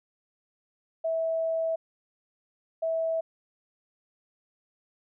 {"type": "tone bursts at uneven times", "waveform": "sine", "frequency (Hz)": 652, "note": "E5", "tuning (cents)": -19, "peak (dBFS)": -25, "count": 2, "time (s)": [[1.04, 1.76], [2.82, 3.21]], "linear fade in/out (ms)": 10, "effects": []}